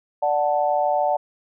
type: chord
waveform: sine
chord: D major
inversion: none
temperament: equal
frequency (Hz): 587.3 / 740 / 880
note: D5 / F#5 / A5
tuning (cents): 0 / 0 / 0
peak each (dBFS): -22 / -21 / -24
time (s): 0.22-1.17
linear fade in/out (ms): 10
effects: none